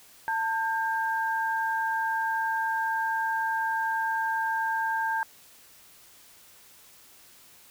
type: tone pair together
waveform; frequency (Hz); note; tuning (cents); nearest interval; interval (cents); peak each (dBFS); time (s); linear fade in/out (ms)
sine; 895.3 / 1594; A5 / G6; +30 / +28; minor seventh; 998; -27 / -29; 0.28-5.23; 0
effects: white hiss -54 dBFS RMS until 7.7 s